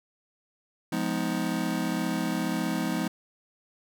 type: chord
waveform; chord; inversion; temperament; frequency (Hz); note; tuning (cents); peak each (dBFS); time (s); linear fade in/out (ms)
square; F half-diminished seventh; none; just; 174.61 / 209.5 / 251.4 / 314.3; F3 / Ab3 / Cb4 / Eb4; 0 / +15 / +31 / +18; -33; 0.92-3.08; 5
effects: none